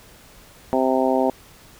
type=harmonic tone; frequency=130.81 Hz; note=C3; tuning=in tune; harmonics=2 / 3 / 4 / 5 / 6 / 7; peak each=-22 / -24 / -23 / -23 / -25 / -27 dBFS; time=0.73-1.3 s; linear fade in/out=0 ms; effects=pink hiss -48 dBFS RMS until 1.79 s